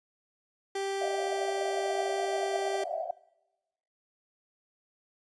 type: tone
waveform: 30% pulse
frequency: 391.9 Hz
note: G4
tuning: in tune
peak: -28 dBFS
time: 0.75-2.84 s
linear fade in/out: 5 ms
type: band-pass noise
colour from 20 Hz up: white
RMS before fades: -35 dBFS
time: 1.01-3.11 s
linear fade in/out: 2 ms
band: 610 to 720 Hz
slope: 96 dB/octave
effects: noise-tail reverb RT60 1.0 s tail -21 dB re dry + resampled to 22050 Hz

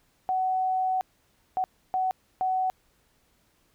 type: tone bursts at uneven times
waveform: sine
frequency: 749 Hz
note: F#5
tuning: 21 cents sharp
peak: -23 dBFS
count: 4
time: 0.29-1.01 / 1.57-1.64 / 1.94-2.11 / 2.41-2.7 s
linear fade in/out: 0 ms
effects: pink hiss -67 dBFS RMS until 3.74 s

